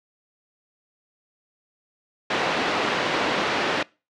pink band-pass noise, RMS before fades -24 dBFS, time 2.3-3.83 s, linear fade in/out 5 ms, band 320 to 3400 Hz, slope 12 dB/octave, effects noise-tail reverb RT60 0.3 s tail -24 dB re dry + low-pass 6000 Hz 12 dB/octave

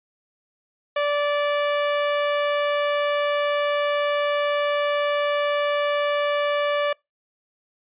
sawtooth tone, 582 Hz, D5, 16 cents flat, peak -16 dBFS, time 0.96-6.93 s, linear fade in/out 5 ms, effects noise-tail reverb RT60 0.2 s tail -26 dB re dry + resampled to 8000 Hz

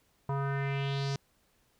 square tone with low-pass filter sweep, 138.4 Hz, C#3, 2 cents flat, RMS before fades -32 dBFS, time 0.29-1.16 s, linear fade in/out 2 ms, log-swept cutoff 1000 to 5700 Hz, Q 3.2, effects pink hiss -70 dBFS RMS until 1.79 s

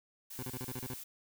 blue noise, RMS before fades -46 dBFS, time 0.3-1.04 s, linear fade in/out 10 ms
20% pulse tone bursts, 127.5 Hz, C3, 44 cents flat, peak -34 dBFS, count 8, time 0.39-0.94 s, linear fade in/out 0 ms, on 39 ms, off 34 ms
effects none

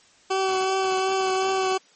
20% pulse tone with vibrato, 380 Hz, F#4, 46 cents sharp, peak -16 dBFS, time 0.3-1.78 s, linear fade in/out 10 ms, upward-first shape triangle, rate 2.7 Hz, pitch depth 19 cents each way, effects white hiss -56 dBFS RMS until 1.95 s + MP3 32 kbps

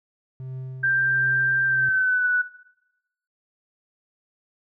triangle tone with tremolo, 130.2 Hz, C3, 8 cents flat, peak -28 dBFS, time 0.4-1.89 s, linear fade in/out 0 ms, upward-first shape triangle, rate 1.4 Hz, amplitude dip 60%
sine tone with pitch glide, 1578 to 1480.9 Hz, G6 to F#6, +11 to +1 cents, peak -18 dBFS, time 0.83-2.42 s, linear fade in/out 10 ms, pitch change -110 cents, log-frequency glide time 1.65-2.29 s
effects noise-tail reverb RT60 0.9 s tail -17 dB re dry

